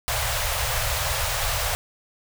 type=band-stop noise; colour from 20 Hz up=pink; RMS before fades=-25 dBFS; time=0.08-1.75 s; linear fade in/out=0 ms; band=130 to 520 Hz; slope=48 dB/octave; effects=none